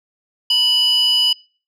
sine tone pair together, 2960 / 4978 Hz, F#7 / D#8, 0 / 0 cents, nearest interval major sixth, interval 900 cents, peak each -12 / -15 dBFS, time 0.5-1.33 s, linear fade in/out 5 ms, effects noise-tail reverb RT60 0.4 s tail -26 dB re dry + tanh soft clip ceiling -9 dBFS

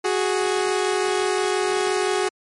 sawtooth tone pair together, 369.5 / 415.3 Hz, F#4 / G#4, -2 / 0 cents, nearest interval major second, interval 202 cents, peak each -18 / -19 dBFS, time 0.04-2.29 s, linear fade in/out 10 ms, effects MP3 48 kbps

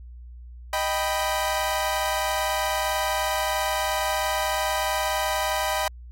sawtooth chord, Eb augmented, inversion none, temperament equal, 622.3 / 784 / 987.8 Hz, Eb5 / G5 / B5, 0 / 0 / 0 cents, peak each -24 dBFS, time 0.73-5.88 s, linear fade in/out 2 ms, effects added 60 Hz sine -39 dBFS peak until 6.11 s + AAC 48 kbps

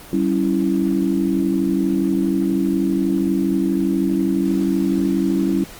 sine chord, C# diminished, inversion second, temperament equal with one note detuned, 193.08 / 277.2 / 329.6 Hz, G3 / C#4 / E4, -26 / 0 / 0 cents, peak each -20 dBFS, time 0.13-5.64 s, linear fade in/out 2 ms, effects pink hiss -39 dBFS RMS until 5.79 s + Opus 24 kbps

